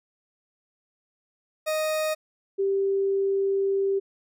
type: tone pair in turn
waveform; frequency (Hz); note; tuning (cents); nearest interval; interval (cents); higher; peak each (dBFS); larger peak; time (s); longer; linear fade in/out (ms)
40% pulse / sine; 622.3 / 392; D#5 / G4; 0 / 0; minor sixth; 800; first; -23 / -21; second; 1.66-2.15 / 2.58-4; second; 20
effects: none